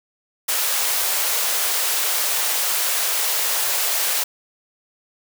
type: high-pass noise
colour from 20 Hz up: white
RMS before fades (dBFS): -21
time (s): 0.48-4.24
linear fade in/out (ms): 10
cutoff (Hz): 460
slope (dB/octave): 24
effects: none